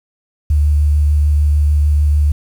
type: tone with vibrato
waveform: sine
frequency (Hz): 74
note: D2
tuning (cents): +14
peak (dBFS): -9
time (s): 0.5-2.32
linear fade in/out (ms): 5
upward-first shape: sine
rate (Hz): 6.7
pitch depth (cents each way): 15
effects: 7-bit